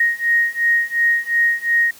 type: beating tone pair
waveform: sine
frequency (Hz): 1869 / 1871.8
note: A#6 / A#6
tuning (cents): +4 / +7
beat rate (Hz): 2.8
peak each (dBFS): -18 / -17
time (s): 0-1.91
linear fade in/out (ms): 5
effects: white hiss -44 dBFS RMS until 1.99 s